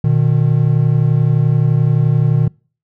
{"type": "tone pair together", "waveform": "triangle", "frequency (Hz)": [121.3, 152.89], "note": ["B2", "D#3"], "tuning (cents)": [-31, -30], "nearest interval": "major third", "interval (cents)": 401, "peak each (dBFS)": -11, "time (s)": [0.04, 2.48], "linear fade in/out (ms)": 5, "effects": ["noise-tail reverb RT60 0.4 s tail -26 dB re dry"]}